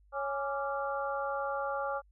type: harmonic tone with a mistuned harmonic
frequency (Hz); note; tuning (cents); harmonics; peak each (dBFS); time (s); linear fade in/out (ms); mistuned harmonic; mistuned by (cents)
277.2; C#4; 0; 2 / 3 / 4 / 5; -35 / -37 / -38 / -39; 0.12-2.02; 50; 4; +94
effects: added 50 Hz sine -60 dBFS peak until 2.11 s